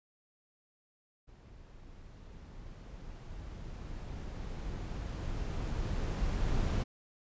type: noise with level ramp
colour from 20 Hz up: brown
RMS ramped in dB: -54 to -30 dBFS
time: 1.27-6.84 s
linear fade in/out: 20 ms
effects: resampled to 16000 Hz